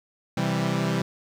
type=chord; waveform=sawtooth; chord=C major; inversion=none; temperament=equal; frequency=130.81 / 164.81 / 196 Hz; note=C3 / E3 / G3; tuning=0 / 0 / 0 cents; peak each=-24 / -23 / -23 dBFS; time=0.37-1.02 s; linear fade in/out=5 ms; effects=low-pass 7000 Hz 12 dB/octave + 9-bit